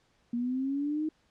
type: linear sweep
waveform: sine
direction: up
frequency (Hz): 234.4 to 315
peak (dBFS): -28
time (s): 0.33-1.09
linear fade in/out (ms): 5
effects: pink hiss -69 dBFS RMS until 1.3 s + low-pass 6000 Hz 12 dB/octave